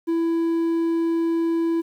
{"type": "tone", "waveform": "triangle", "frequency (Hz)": 332.1, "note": "E4", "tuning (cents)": 13, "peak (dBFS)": -17, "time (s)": [0.07, 1.82], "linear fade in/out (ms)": 20, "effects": ["9-bit"]}